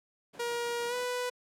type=noise with tremolo; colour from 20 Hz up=brown; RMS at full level=-41 dBFS; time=0.33-1.05 s; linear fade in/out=10 ms; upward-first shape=sine; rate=6.4 Hz; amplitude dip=60%
type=tone with pitch glide; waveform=sawtooth; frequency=474.6 to 494.8 Hz; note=A#4 to B4; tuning=+31 to +3 cents; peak=-27 dBFS; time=0.39-1.3 s; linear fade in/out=10 ms; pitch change=+72 cents; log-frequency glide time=0.88-0.94 s
effects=high-pass 300 Hz 12 dB/octave + low-pass 12000 Hz 12 dB/octave